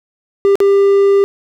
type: tone with dropouts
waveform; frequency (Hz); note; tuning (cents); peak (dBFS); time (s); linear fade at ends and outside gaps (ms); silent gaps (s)
triangle; 397.3; G4; +23; -5; 0.45-1.24; 0; 0.555-0.603
effects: none